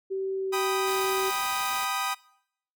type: tone with pitch glide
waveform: sine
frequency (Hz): 384.6 to 381.9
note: G4 to G4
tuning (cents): -33 to -45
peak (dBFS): -27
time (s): 0.1-1.31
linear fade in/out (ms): 20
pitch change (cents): -12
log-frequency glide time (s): 0.35-0.58
type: chord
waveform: sawtooth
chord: G augmented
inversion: none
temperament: equal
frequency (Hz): 784 / 987.8 / 1244.5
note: G5 / B5 / D#6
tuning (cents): 0 / 0 / 0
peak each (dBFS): -29 / -29 / -26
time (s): 0.52-2.15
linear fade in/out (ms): 20
type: noise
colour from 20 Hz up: white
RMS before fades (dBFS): -39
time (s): 0.87-1.85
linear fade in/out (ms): 5
effects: noise-tail reverb RT60 0.7 s tail -22 dB re dry